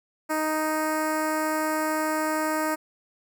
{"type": "tone with notch filter", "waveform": "10% pulse", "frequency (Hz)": 311.1, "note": "D#4", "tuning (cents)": 0, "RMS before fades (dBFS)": -26, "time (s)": [0.29, 2.76], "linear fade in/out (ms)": 20, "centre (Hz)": 3700, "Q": 0.67, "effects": []}